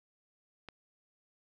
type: click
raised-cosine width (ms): 0.3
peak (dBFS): -29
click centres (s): 0.687
effects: none